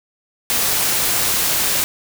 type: noise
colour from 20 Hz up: white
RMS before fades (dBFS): -18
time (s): 0.5-1.84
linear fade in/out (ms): 0
effects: none